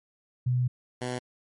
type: tone pair in turn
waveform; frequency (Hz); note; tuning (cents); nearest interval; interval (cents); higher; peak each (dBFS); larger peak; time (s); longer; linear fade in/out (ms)
sine / 10% pulse; 124.8 / 124.8; B2 / B2; +19 / +19; unison; 0; neither; -22; neither; 0.46-0.68 / 1.01-1.19; first; 10
effects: MP3 48 kbps